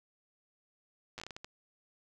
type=slowing click train; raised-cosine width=0.2 ms; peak=-26 dBFS; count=9; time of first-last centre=1.18-1.445 s; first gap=8 ms; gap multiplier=1.39; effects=none